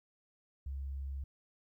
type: tone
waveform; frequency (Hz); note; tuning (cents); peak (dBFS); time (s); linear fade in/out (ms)
sine; 68.3; C#2; -25; -37; 0.66-1.24; 5
effects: 13-bit